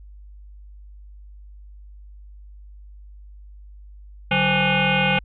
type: tone with frequency modulation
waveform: sine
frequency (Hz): 1148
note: D6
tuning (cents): -40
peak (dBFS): -16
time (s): 4.31-5.19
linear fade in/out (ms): 5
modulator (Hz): 334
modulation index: 5.3
effects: added 50 Hz sine -40 dBFS peak until 5.24 s